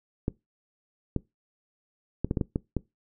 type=clicks; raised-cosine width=3 ms; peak=-13 dBFS; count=8; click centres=0.281 / 1.163 / 2.246 / 2.311 / 2.372 / 2.412 / 2.559 / 2.767 s; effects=noise-tail reverb RT60 0.2 s tail -22 dB re dry